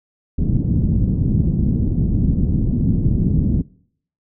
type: low-pass noise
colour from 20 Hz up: white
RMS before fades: -17 dBFS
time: 0.38-3.62 s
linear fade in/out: 10 ms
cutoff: 220 Hz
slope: 24 dB/octave
effects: noise-tail reverb RT60 0.6 s tail -22 dB re dry